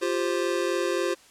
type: chord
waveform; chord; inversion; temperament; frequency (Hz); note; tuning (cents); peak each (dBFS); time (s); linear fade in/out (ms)
square; F suspended second; none; just; 349.2 / 392.9 / 523.8; F4 / G4 / C5; 0 / +4 / +2; -28 / -30 / -30; 0.01-1.15; 20
effects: white hiss -54 dBFS RMS until 1.3 s + low-pass 9000 Hz 12 dB/octave